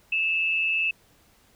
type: tone pair together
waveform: sine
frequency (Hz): 2624 / 2794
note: E7 / F7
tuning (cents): -9 / 0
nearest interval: minor second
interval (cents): 109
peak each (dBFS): -22 / -32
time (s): 0.12-0.91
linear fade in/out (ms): 5
effects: pink hiss -60 dBFS RMS until 1.55 s